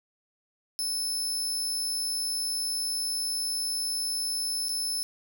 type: tone with dropouts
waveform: 25% pulse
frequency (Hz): 5260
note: E8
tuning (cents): -5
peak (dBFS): -23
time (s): 0.79-5.03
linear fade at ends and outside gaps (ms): 0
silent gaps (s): 4.685-4.692
effects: none

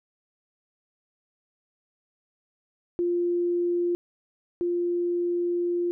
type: tone pair in turn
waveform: sine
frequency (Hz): 349.1 / 349.1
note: F4 / F4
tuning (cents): -1 / -1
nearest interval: unison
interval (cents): 0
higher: neither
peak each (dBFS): -22 / -23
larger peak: first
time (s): 2.99-3.95 / 4.61-5.91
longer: second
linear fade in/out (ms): 0
effects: none

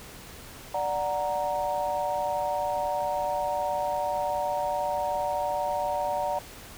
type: chord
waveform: sine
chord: D augmented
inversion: none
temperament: equal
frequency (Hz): 587.3 / 740 / 932.3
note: D5 / F#5 / A#5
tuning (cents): 0 / 0 / 0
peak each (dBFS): -30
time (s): 0.74-6.39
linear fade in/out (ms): 5
effects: pink hiss -45 dBFS RMS until 6.77 s

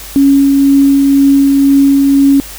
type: tone with tremolo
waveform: sine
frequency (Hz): 277.2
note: C#4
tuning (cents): 0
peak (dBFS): -3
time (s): 0.16-2.4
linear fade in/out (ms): 0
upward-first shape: triangle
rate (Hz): 2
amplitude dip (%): 25
effects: added 50 Hz sine -32 dBFS peak until 2.58 s + white hiss -29 dBFS RMS until 2.58 s

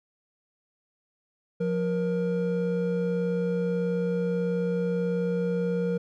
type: tone pair together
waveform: triangle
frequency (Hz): 176.9 / 472.3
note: F3 / A#4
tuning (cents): +23 / +23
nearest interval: octave + perfect fourth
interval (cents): 1700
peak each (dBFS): -25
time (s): 1.6-5.98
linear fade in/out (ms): 10
effects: none

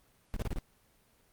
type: noise bursts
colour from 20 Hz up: brown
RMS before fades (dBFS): -32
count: 5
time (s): 0.34-0.585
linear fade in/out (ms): 0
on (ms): 25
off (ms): 30
effects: pink hiss -67 dBFS RMS until 1.32 s + Opus 24 kbps

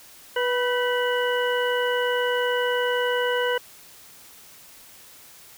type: harmonic tone with a mistuned harmonic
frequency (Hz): 490.9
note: B4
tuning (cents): -10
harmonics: 1 / 2 / 3 / 4 / 6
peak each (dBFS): -23 / -29 / -28 / -33 / -31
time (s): 0.36-3.58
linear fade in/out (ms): 5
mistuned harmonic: 3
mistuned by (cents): +53
effects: white hiss -48 dBFS RMS until 5.57 s

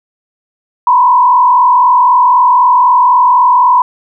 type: tone with frequency modulation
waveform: sine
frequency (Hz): 990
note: B5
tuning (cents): +4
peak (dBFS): -4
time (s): 0.87-3.82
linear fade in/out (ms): 2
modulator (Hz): 43.9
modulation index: 1
effects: none

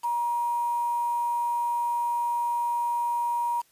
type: tone with quantisation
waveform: sine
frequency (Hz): 950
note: A#5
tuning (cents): +33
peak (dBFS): -24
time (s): 0.03-3.62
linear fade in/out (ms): 20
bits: 7
effects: white hiss -63 dBFS RMS until 3.71 s + resampled to 32000 Hz

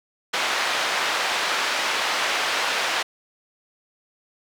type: band-pass noise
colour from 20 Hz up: pink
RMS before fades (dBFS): -24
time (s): 0.33-3.03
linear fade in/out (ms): 10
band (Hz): 830 to 4400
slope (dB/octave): 12
effects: none

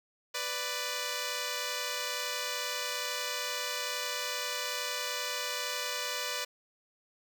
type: tone pair together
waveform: 5% pulse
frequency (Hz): 495.1 / 588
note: B4 / D5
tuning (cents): +4 / +2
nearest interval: minor third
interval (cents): 298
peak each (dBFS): -24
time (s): 0.34-6.45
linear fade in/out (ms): 10
effects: none

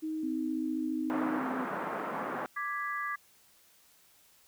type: tone with pitch glide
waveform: sine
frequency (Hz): 314 to 311.3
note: D#4 to D#4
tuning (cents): +16 to +1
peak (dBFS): -32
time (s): 0.02-1.4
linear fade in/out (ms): 20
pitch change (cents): -15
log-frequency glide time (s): 0.36-0.88
type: tone with vibrato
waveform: sine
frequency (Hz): 257.5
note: C4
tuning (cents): -28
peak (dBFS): -34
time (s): 0.23-1.65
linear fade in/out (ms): 5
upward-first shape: sine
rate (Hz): 7.7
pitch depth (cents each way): 18
type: band-pass noise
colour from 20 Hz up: white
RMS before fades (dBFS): -36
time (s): 1.1-2.46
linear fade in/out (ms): 0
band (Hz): 180 to 1400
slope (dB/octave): 24
type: chord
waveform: sine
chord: G# diminished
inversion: second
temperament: equal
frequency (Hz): 1174.7 / 1661.2 / 1975.5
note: D6 / G#6 / B6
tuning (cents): 0 / 0 / 0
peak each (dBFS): -35 / -37 / -39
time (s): 2.56-3.16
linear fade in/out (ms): 10
effects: white hiss -63 dBFS RMS until 4.47 s

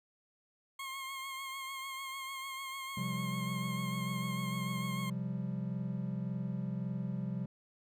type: tone with vibrato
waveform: 20% pulse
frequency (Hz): 1076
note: C6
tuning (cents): +48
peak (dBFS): -35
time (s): 0.79-5.1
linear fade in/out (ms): 5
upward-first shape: triangle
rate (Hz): 6.7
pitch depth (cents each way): 37
type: chord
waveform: triangle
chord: C suspended fourth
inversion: none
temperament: just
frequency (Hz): 130.81 / 174.42 / 196.22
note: C3 / F3 / G3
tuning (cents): 0 / -2 / +2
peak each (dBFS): -37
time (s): 2.97-7.46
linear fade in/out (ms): 5
effects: none

